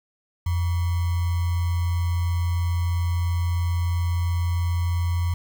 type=tone with sample-and-hold; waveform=sine; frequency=86.5 Hz; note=F2; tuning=16 cents flat; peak=-20 dBFS; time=0.46-5.34 s; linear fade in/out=5 ms; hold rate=1050 Hz; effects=none